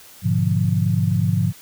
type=chord; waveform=sine; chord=G# diminished seventh; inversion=none; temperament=equal; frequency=103.83 / 123.47 / 146.83 / 174.61 Hz; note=G#2 / B2 / D3 / F3; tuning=0 / 0 / 0 / 0 cents; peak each=-20 / -23 / -23 / -21 dBFS; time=0.22-1.53 s; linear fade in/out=50 ms; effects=white hiss -45 dBFS RMS until 1.61 s